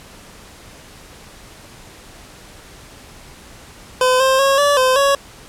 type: tone with pitch steps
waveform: 25% pulse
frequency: 509 / 528 / 547 / 575 / 515 / 557 Hz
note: C5 / C5 / C#5 / D5 / C5 / C#5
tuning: -48 / +16 / -23 / -37 / -28 / +8 cents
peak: -8 dBFS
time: 4.01-5.15 s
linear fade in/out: 2 ms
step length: 190 ms
effects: pink hiss -41 dBFS RMS until 5.48 s + low-pass 11000 Hz 12 dB/octave